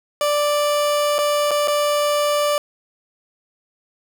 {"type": "tone with dropouts", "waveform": "30% pulse", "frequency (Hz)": 587.3, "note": "D5", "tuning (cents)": 0, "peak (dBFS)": -14, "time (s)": [0.21, 2.58], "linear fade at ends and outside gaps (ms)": 1, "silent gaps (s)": [[1.183, 1.188], [1.509, 1.514], [1.675, 1.681]], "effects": []}